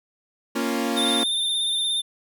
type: chord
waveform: sawtooth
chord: Bb minor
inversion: none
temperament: equal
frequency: 233.1 / 277.2 / 349.2 Hz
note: Bb3 / Db4 / F4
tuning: 0 / 0 / 0 cents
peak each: -22 / -23 / -25 dBFS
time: 0.55-1.24 s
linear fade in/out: 10 ms
type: tone with vibrato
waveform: square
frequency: 3599 Hz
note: A7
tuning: 38 cents sharp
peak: -22 dBFS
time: 0.96-2.02 s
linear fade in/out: 20 ms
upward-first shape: sine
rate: 17 Hz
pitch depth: 31 cents each way
effects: none